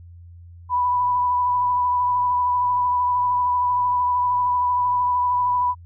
sine tone with vibrato, 987.8 Hz, B5, in tune, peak -17 dBFS, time 0.69-5.75 s, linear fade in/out 50 ms, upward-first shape sine, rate 13 Hz, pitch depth 16 cents each way, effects added 86 Hz sine -40 dBFS peak until 5.85 s

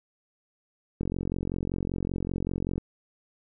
click train, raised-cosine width 3 ms, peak -17 dBFS, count 81, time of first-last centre 1.01-2.78 s, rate 45.2 Hz, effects none

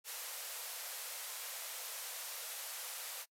white band-pass noise, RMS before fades -45 dBFS, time 0.04-3.26 s, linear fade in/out 50 ms, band 460 to 15000 Hz, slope 96 dB/octave, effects noise-tail reverb RT60 0.1 s tail -24 dB re dry

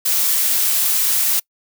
blue noise, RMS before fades -17 dBFS, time 0.05-1.4 s, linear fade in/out 10 ms, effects noise-tail reverb RT60 0.1 s tail -26 dB re dry

